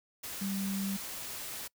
sine tone in noise, 195.8 Hz, G3, 2 cents flat, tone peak -32 dBFS, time 0.41-0.97 s, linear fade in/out 10 ms, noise white, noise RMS -41 dBFS, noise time 0.23-1.68 s, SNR +6 dB, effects noise-tail reverb RT60 0.1 s tail -24 dB re dry

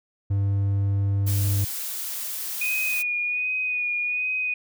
triangle tone, 99.3 Hz, G2, 23 cents sharp, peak -18 dBFS, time 0.3-1.65 s, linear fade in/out 10 ms
blue noise, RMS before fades -31 dBFS, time 1.26-3.03 s, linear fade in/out 20 ms
sine tone with vibrato, 2474 Hz, D#7, 10 cents flat, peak -23 dBFS, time 2.61-4.54 s, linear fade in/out 5 ms, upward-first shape sine, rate 1.3 Hz, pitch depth 29 cents each way
effects none

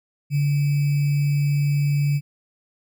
sine tone with sample-and-hold, 143.9 Hz, D3, 35 cents flat, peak -17 dBFS, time 0.3-2.21 s, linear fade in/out 50 ms, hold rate 2450 Hz, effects none

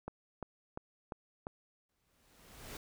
click train, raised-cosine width 1 ms, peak -26 dBFS, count 5, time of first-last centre 0.08-1.469 s, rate 2.88 Hz
pink noise with exponential growth, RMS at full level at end -45 dBFS, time 1.89-2.77 s, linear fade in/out 2 ms, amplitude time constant 190 ms
effects none

